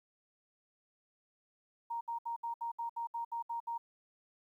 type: tone bursts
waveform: sine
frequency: 932.3 Hz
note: A#5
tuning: in tune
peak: -35 dBFS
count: 11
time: 1.9-3.78 s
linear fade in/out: 10 ms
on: 110 ms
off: 67 ms
effects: 12-bit